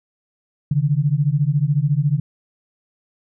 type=beating tone pair; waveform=sine; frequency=138.59 / 152.59 Hz; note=C#3 / D#3; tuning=0 / -33 cents; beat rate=14 Hz; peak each=-18 dBFS; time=0.71-2.2 s; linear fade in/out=5 ms; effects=none